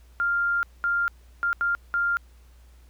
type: tone bursts at uneven times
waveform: sine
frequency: 1396.9 Hz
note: F6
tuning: in tune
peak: -21 dBFS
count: 5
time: 0.2-0.63 / 0.84-1.08 / 1.43-1.53 / 1.61-1.75 / 1.94-2.17 s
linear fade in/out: 0 ms
effects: added 60 Hz sine -49 dBFS peak until 2.89 s + pink hiss -62 dBFS RMS until 2.89 s